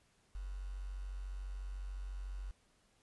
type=tone with quantisation; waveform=sine; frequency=47 Hz; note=F#1; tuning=28 cents sharp; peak=-40 dBFS; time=0.35-2.51 s; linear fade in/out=0 ms; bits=10; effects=pink hiss -72 dBFS RMS until 3.02 s + resampled to 24000 Hz